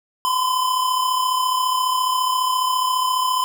square tone pair together, 1015 / 1049.6 Hz, B5 / C6, +47 / +5 cents, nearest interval minor second, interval 58 cents, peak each -19 / -27 dBFS, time 0.25-3.44 s, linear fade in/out 0 ms, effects none

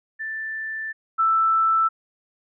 sine tone pair in turn, 1767 / 1323.8 Hz, A6 / E6, +7 / +7 cents, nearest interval perfect fourth, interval 500 cents, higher first, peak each -27 / -16 dBFS, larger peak second, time 0.19-0.93 / 1.18-1.89 s, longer first, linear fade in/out 20 ms, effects none

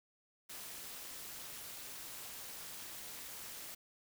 white noise with amplitude modulation, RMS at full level -45 dBFS, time 0.49-3.75 s, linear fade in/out 10 ms, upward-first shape sine, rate 225 Hz, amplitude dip 65%, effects none

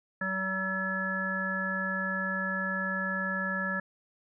harmonic tone, 189.8 Hz, F#3, 44 cents sharp, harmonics 1 / 3 / 5 / 7 / 9, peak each -35 / -39 / -43 / -37 / -31 dBFS, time 0.21-3.8 s, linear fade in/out 5 ms, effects none

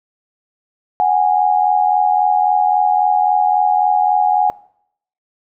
sine tone pair together, 740 / 823.7 Hz, F#5 / G#5, 0 / -14 cents, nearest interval major second, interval 186 cents, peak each -14 dBFS, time 1-4.5 s, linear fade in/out 0 ms, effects noise-tail reverb RT60 0.7 s tail -22 dB re dry

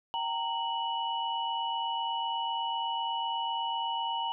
sine tone cluster, 776 / 924 / 2945 Hz, G5 / A#5 / F#7, -18 / -16 / -9 cents, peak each -38 / -31 / -36 dBFS, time 0.14-4.32 s, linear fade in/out 0 ms, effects none

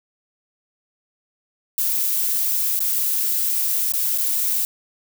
violet noise with dropouts, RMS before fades -21 dBFS, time 1.78-4.65 s, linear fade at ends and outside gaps 1 ms, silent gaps 2.792-2.804 / 3.921-3.937 / 4.177-4.183 s, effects none

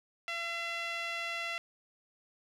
sawtooth tone with band-pass filter, 678 Hz, E5, 49 cents sharp, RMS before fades -37 dBFS, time 0.28-1.58 s, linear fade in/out 0 ms, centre 2500 Hz, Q 2.1, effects none

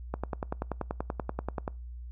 click train, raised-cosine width 1 ms, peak -17 dBFS, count 17, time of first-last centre 0.14-1.678 s, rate 10.4 Hz, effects noise-tail reverb RT60 0.3 s tail -25 dB re dry + added 60 Hz sine -39 dBFS peak until 2.11 s

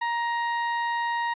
30% pulse tone, 940 Hz, A#5, 14 cents sharp, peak -22 dBFS, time 0.01-1.34 s, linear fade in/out 10 ms, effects resampled to 8000 Hz + 10-bit

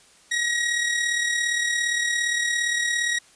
sawtooth tone with amplitude modulation, 1899 Hz, A#6, 32 cents sharp, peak -16 dBFS, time 0.31-3.19 s, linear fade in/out 10 ms, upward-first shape sine, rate 37.4 Hz, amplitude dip 45%, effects white hiss -54 dBFS RMS until 3.35 s + resampled to 22050 Hz

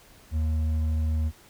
triangle tone with hard clipping, 78.3 Hz, D#2, 11 cents sharp, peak -24 dBFS, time 0.31-1.32 s, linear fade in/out 50 ms, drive 8 dB, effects pink hiss -54 dBFS RMS until 1.49 s

